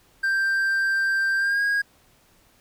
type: tone with pitch glide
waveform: triangle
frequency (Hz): 1576 to 1636.3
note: G6 to G#6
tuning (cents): +9 to -26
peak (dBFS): -18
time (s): 0.23-1.82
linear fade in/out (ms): 10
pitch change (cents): +65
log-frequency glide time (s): 1.37-1.62
effects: pink hiss -59 dBFS RMS until 2.6 s